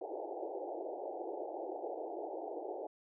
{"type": "band-pass noise", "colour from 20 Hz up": "pink", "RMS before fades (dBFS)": -42, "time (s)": [0.01, 2.87], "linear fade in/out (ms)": 5, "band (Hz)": [320, 840], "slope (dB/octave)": 96, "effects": []}